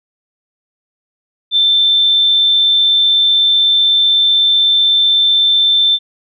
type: tone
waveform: sine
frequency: 3552 Hz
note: A7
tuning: 16 cents sharp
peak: -8 dBFS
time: 1.51-5.99 s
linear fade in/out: 50 ms
effects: none